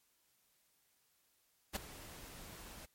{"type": "noise with ADSR envelope", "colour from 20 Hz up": "pink", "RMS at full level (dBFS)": -36, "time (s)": [1.73, 2.86], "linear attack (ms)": 30, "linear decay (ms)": 11, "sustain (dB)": -16, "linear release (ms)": 10, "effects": ["white hiss -75 dBFS RMS until 2.94 s", "MP3 64 kbps"]}